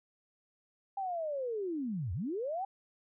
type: linear two-way sweep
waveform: sine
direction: down then up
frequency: 801 to 77.7 to 801 Hz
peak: -33 dBFS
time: 0.97-2.65 s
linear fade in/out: 5 ms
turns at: 2.13 s
effects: none